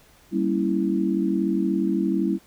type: chord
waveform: sine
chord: G diminished seventh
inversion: none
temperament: equal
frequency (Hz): 196 / 233.1 / 277.2 / 329.6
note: G3 / Bb3 / Db4 / Fb4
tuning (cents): 0 / 0 / 0 / 0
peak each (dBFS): -24 / -29 / -27 / -24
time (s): 0.31-2.39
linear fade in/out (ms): 50
effects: pink hiss -55 dBFS RMS until 2.46 s